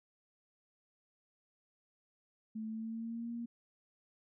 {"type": "tone with pitch glide", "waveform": "sine", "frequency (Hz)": [219.2, 234.9], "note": ["A3", "A#3"], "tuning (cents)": [-6, 13], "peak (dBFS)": -38, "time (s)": [2.55, 3.46], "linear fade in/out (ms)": 10, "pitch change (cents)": 119, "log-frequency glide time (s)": [2.66, 3.31], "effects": []}